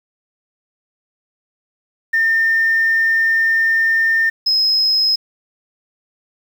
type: tone pair in turn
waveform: sine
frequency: 1810 / 5119 Hz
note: A6 / D#8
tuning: +48 / +48 cents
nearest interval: octave + tritone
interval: 1800 cents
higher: second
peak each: -11 dBFS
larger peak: neither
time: 2.13-4.3 / 4.46-5.16 s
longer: first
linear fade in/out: 10 ms
effects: tanh soft clip ceiling -8 dBFS + 7-bit